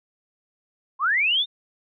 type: linear sweep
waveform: sine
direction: up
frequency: 995 to 3692 Hz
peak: -18 dBFS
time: 0.99-1.46 s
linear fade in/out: 50 ms
effects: none

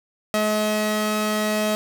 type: tone pair together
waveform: sawtooth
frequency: 213.2 / 639 Hz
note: G#3 / D#5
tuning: +46 / +46 cents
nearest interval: octave + perfect fifth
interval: 1900 cents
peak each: -19 dBFS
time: 0.34-1.75 s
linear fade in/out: 0 ms
effects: none

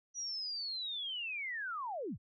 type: linear sweep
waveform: sine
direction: down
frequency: 5880 to 55 Hz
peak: -37 dBFS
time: 0.14-2.18 s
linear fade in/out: 50 ms
effects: none

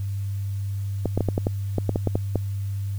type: clicks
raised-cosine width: 2 ms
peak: -9 dBFS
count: 12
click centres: 1.057 / 1.176 / 1.207 / 1.287 / 1.379 / 1.469 / 1.783 / 1.893 / 1.959 / 2.073 / 2.155 / 2.357 s
effects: added 99 Hz sine -25 dBFS peak until 2.98 s + white hiss -52 dBFS RMS until 2.98 s

